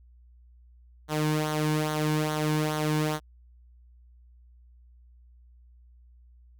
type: tone with flanger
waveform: sawtooth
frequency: 153.2 Hz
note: D#3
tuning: 27 cents flat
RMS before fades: -27 dBFS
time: 1.08-3.2 s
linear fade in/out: 50 ms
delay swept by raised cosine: 0.39 to 1.59 ms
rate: 2.4 Hz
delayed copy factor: -0.6
effects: added 60 Hz sine -52 dBFS peak until 6.59 s